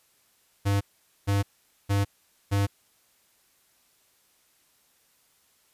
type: tone bursts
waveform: square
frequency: 100 Hz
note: G2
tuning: 35 cents sharp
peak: -22 dBFS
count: 4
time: 0.65-2.67 s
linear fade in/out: 20 ms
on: 160 ms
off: 460 ms
effects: white hiss -65 dBFS RMS until 5.73 s + resampled to 32000 Hz